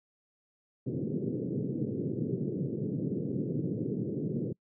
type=band-pass noise; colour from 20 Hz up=pink; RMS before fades=-33 dBFS; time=0.86-4.53 s; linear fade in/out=10 ms; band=120 to 450 Hz; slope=48 dB/octave; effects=noise-tail reverb RT60 0.1 s tail -26 dB re dry